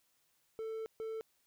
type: tone bursts at uneven times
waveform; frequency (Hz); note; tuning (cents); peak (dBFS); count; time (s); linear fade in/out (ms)
triangle; 443.8; A4; +15; -36; 2; 0.59-0.86 / 1-1.21; 0
effects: white hiss -75 dBFS RMS until 1.46 s